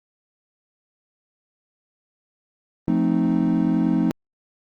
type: chord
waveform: triangle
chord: F dominant seventh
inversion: none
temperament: equal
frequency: 174.61 / 220 / 261.6 / 311.1 Hz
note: F3 / A3 / C4 / Eb4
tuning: 0 / 0 / 0 / 0 cents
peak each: -21 dBFS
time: 2.88-4.11 s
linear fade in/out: 0 ms
effects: Opus 32 kbps